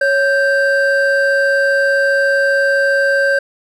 triangle tone pair together, 554.4 / 1568.1 Hz, C#5 / G6, 0 / 0 cents, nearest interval octave + tritone, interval 1800 cents, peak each -12 dBFS, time 0.01-3.39 s, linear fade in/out 5 ms, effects none

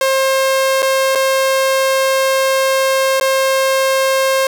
sawtooth tone with dropouts, 533 Hz, C5, 32 cents sharp, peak -8 dBFS, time 0.01-4.47 s, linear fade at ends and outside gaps 2 ms, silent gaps 0.822-0.827 / 1.151-1.155 / 3.199-3.21 s, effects none

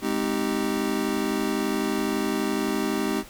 square chord, Ab major seventh, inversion none, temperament just, 207.7 / 259.6 / 311.5 / 389.3 Hz, Ab3 / C4 / Eb4 / G4, 0 / -13 / +2 / -12 cents, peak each -30 dBFS, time 0.01-3.24 s, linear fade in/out 50 ms, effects pink hiss -46 dBFS RMS until 3.29 s

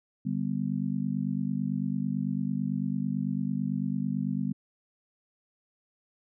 sine chord, G major, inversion second, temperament just, 147 / 196 / 245 Hz, D3 / G3 / B3, +2 / 0 / -14 cents, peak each -33 / -30 / -32 dBFS, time 0.25-4.53 s, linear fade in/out 10 ms, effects none

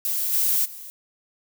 violet noise with level steps, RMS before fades -25 / -21 / -39 dBFS, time 0.05-0.9 s, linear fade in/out 0 ms, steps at 0.32 / 0.64 s, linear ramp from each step 20 ms, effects none

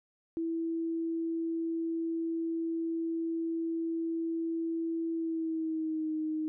sine tone with pitch glide, 329.6 to 311.8 Hz, E4 to D#4, 0 to +4 cents, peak -30 dBFS, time 0.37-6.48 s, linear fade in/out 0 ms, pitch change -96 cents, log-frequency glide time 5.13-6.13 s, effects none

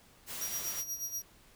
white noise, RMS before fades -41 dBFS, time 0.26-0.84 s, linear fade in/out 50 ms
sawtooth tone with tremolo, 5740 Hz, F8, 47 cents sharp, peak -31 dBFS, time 0.41-1.22 s, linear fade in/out 2 ms, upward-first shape sine, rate 8.3 Hz, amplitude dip 70%
effects pink hiss -61 dBFS RMS until 1.55 s

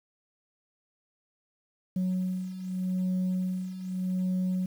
sine beating tone pair, 183.9 / 184.73 Hz, F#3 / F#3, -10 / -3 cents, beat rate 0.83 Hz, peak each -31 / -27 dBFS, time 1.96-4.66 s, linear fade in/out 5 ms, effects tanh soft clip ceiling -24 dBFS + 9-bit

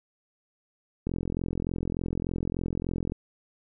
click train, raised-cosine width 3 ms, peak -17 dBFS, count 90, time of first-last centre 1.07-3.121 s, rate 43.4 Hz, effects none

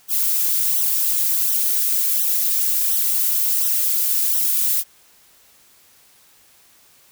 violet noise with flanger, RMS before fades -19 dBFS, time 0.08-4.84 s, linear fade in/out 50 ms, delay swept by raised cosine 0.42 to 4.52 ms, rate 1.4 Hz, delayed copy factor -0.75, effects white hiss -53 dBFS RMS until 7.11 s

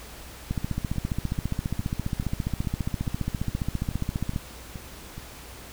two click trains, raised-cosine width 5 ms, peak -24 / -14 dBFS, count 11 / 58, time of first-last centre 0.96-5.179 / 0.51-4.361 s, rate 2.37 / 14.8 Hz, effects added 60 Hz sine -47 dBFS peak until 5.72 s + pink hiss -44 dBFS RMS until 5.72 s

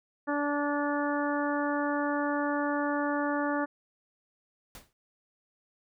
harmonic tone, 290 Hz, D4, 22 cents flat, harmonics 1 / 2 / 3 / 4 / 5 / 6, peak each -30 / -33 / -35 / -36 / -37 / -38 dBFS, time 0.27-3.66 s, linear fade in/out 20 ms
pink noise with exponential decay, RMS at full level -42 dBFS, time 4.75-4.93 s, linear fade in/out 1 ms, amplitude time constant 39 ms
effects none

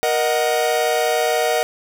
45% pulse chord, D# minor, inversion second, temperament equal with one note detuned, 471.3 / 622.3 / 740 Hz, A#4 / D#5 / F#5, +19 / 0 / 0 cents, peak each -21 dBFS, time 0.03-1.63 s, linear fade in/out 0 ms, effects none

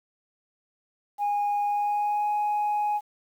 sine tone with pitch glide, 821 to 834.4 Hz, G#5 to G#5, -20 to +8 cents, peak -21 dBFS, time 1.18-3.01 s, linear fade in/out 50 ms, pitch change +28 cents, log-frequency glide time 1.64-2.3 s, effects tanh soft clip ceiling -21 dBFS + 9-bit

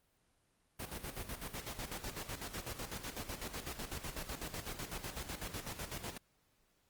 pink noise with tremolo, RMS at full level -42 dBFS, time 0.79-6.18 s, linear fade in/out 10 ms, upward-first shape square, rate 8 Hz, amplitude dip 65%, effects pink hiss -75 dBFS RMS until 6.89 s + Opus 32 kbps

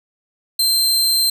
sawtooth tone, 4133 Hz, C8, 22 cents flat, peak -11 dBFS, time 0.59-1.3 s, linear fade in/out 5 ms, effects none

